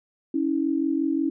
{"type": "tone pair together", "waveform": "sine", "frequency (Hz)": [277.5, 323.1], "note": ["C#4", "E4"], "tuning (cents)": [2, -35], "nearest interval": "minor third", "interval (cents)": 263, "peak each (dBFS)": -24, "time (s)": [0.34, 1.3], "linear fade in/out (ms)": 5, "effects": []}